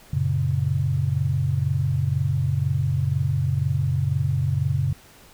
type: chord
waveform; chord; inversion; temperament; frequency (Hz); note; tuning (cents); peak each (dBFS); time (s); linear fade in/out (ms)
sine; F# major; none; equal; 92.5 / 116.54 / 138.59; F#2 / A#2 / C#3; 0 / 0 / 0; -25 / -26 / -22; 0.13-4.93; 5
effects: pink hiss -50 dBFS RMS until 5.33 s